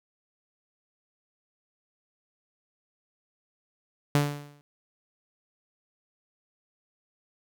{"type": "tone with exponential decay", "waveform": "sawtooth", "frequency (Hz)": 145.1, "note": "D3", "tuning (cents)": -21, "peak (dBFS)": -14, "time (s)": [4.15, 4.61], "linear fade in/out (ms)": 0, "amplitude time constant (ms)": 98, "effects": []}